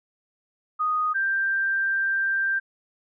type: tone pair in turn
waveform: sine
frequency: 1242 / 1577.5 Hz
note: D#6 / G6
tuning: -3 / +10 cents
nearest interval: major third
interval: 413 cents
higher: second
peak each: -21 dBFS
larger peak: neither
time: 0.79-1.14 / 1.14-2.6 s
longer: second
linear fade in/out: 20 ms
effects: none